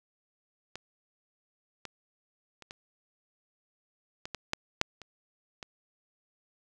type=clicks; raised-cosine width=0.2 ms; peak=-22 / -22 / -30 / -25 / -21 / -18 / -11 / -6 / -28 / -23 dBFS; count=10; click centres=0.756 / 1.853 / 2.623 / 2.709 / 4.255 / 4.347 / 4.534 / 4.814 / 5.017 / 5.628 s; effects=none

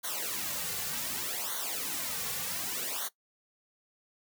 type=noise with flanger; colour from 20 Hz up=white; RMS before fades=-35 dBFS; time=0.03-3.09 s; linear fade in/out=20 ms; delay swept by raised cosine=0.39 to 3.19 ms; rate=0.66 Hz; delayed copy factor=-0.95; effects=noise-tail reverb RT60 0.1 s tail -18 dB re dry

